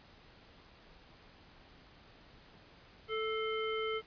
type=harmonic tone with a mistuned harmonic; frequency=440 Hz; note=A4; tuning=in tune; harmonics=1 / 3 / 5 / 7; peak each=-35 / -40 / -42 / -43 dBFS; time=3.08-4.02 s; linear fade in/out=50 ms; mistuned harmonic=5; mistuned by=-64 cents; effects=pink hiss -59 dBFS RMS until 4.06 s + resampled to 11025 Hz